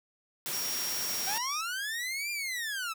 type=high-pass noise; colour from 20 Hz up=white; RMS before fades=-35 dBFS; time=0.46-1.38 s; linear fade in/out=0 ms; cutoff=110 Hz; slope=96 dB/octave
type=tone; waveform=sine; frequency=5600 Hz; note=F8; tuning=4 cents sharp; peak=-34 dBFS; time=0.53-1.61 s; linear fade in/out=2 ms
type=linear two-way sweep; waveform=sawtooth; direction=up then down; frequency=739 to 2411 to 1273 Hz; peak=-29 dBFS; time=1.26-2.94 s; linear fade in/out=20 ms; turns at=2.31 s
effects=none